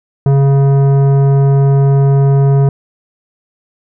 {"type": "tone with tanh clipping", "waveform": "sine", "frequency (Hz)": 138.3, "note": "C#3", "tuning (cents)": -4, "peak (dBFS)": -8, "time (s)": [0.26, 2.69], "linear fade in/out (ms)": 2, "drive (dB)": 13, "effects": []}